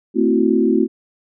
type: chord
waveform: sine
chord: F# half-diminished seventh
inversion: first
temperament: equal with one note detuned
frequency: 224.2 / 261.6 / 329.6 / 370 Hz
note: A3 / C4 / E4 / F#4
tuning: +33 / 0 / 0 / 0 cents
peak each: -18 dBFS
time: 0.14-0.88 s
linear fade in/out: 50 ms
effects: none